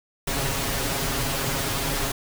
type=noise with comb filter; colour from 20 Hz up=pink; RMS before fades=-26 dBFS; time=0.27-2.12 s; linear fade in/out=5 ms; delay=7.3 ms; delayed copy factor=+0.8; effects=none